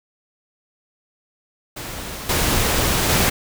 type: noise with level steps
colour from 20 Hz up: pink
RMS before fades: -31 / -19 / -17 dBFS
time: 1.76-3.3 s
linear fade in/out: 10 ms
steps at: 2.29 / 3.09 s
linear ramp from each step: 5 ms
effects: none